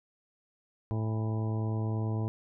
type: harmonic tone with a mistuned harmonic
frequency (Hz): 109.6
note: A2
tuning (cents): -6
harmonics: 1 / 2 / 3 / 4 / 5 / 6 / 7 / 8 / 9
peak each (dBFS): -29 / -38 / -40 / -43 / -49 / -47 / -48 / -53 / -48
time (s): 0.91-2.28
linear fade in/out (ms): 0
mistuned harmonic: 7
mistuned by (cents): +65
effects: none